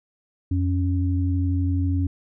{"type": "tone pair together", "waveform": "sine", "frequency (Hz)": [88.2, 276.8], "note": ["F2", "C#4"], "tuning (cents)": [18, -2], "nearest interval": "octave + minor sixth", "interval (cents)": 1980, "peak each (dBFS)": [-20, -26], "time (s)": [0.51, 2.07], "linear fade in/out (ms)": 5, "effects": []}